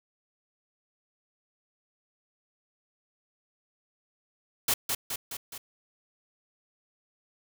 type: noise with echo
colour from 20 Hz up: white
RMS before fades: -25 dBFS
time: 4.68-4.74 s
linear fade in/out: 5 ms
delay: 210 ms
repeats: 4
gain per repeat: -4 dB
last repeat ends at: 5.58 s
effects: none